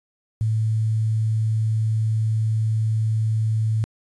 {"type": "tone with quantisation", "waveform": "sine", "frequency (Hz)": 110, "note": "A2", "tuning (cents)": 0, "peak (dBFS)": -18, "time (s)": [0.41, 3.84], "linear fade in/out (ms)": 0, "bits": 8, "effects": ["resampled to 22050 Hz"]}